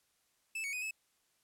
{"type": "tone with pitch steps", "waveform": "45% pulse", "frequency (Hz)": [2629, 2234, 2495, 2594], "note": ["E7", "C#7", "D#7", "E7"], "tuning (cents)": [-5, 13, 4, -28], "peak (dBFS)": -36, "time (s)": [0.55, 0.91], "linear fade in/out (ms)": 5, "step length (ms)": 90, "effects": ["white hiss -75 dBFS RMS until 1.43 s", "low-pass 12000 Hz 12 dB/octave"]}